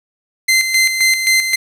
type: tone with tremolo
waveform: sawtooth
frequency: 2072 Hz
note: C7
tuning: 17 cents flat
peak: -6 dBFS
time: 0.48-1.56 s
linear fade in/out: 10 ms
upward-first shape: square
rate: 3.8 Hz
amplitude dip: 55%
effects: low-pass 12000 Hz 12 dB/octave + 7-bit